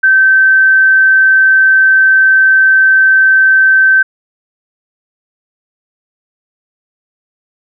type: tone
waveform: sine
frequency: 1547 Hz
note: G6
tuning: 23 cents flat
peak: -4 dBFS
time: 0.03-4.03 s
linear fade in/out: 10 ms
effects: none